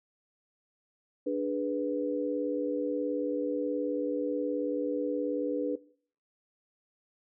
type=chord; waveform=sine; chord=G# diminished; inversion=second; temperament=equal; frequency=293.7 / 415.3 / 493.9 Hz; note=D4 / G#4 / B4; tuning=0 / 0 / 0 cents; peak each=-31 / -36 / -31 dBFS; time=1.26-5.76 s; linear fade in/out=10 ms; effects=noise-tail reverb RT60 0.5 s tail -19 dB re dry